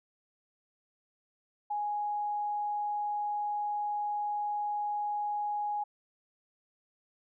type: tone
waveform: sine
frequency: 830.6 Hz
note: G#5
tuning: in tune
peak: -30 dBFS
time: 1.7-5.84 s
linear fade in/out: 10 ms
effects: none